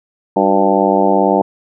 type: harmonic tone with a mistuned harmonic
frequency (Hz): 98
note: G2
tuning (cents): 0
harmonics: 2 / 3 / 4 / 5 / 6 / 7 / 8 / 9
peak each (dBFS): -18 / -18 / -18 / -18 / -18 / -18 / -18 / -18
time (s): 0.36-1.42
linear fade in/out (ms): 5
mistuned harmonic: 4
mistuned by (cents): -81
effects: none